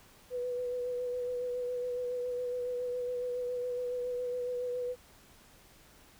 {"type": "tone with vibrato", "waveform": "sine", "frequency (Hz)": 493.9, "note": "B4", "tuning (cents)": 0, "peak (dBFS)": -32, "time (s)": [0.3, 4.96], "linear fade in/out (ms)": 50, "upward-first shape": "sine", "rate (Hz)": 7.2, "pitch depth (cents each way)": 21, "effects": ["pink hiss -59 dBFS RMS until 6.19 s"]}